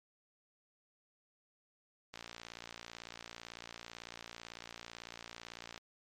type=click train; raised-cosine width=0.2 ms; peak=-28 dBFS; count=212; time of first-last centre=2.14-5.778 s; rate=58 Hz; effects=MP3 64 kbps